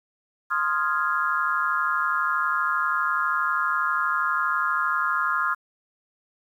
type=chord; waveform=sine; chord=F minor seventh; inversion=second; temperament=equal; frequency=1046.5 / 1244.5 / 1396.9 / 1661.2 Hz; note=C6 / Eb6 / F6 / Ab6; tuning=0 / 0 / 0 / 0 cents; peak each=-28 / -26 / -25 / -30 dBFS; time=0.5-5.55 s; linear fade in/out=20 ms; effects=9-bit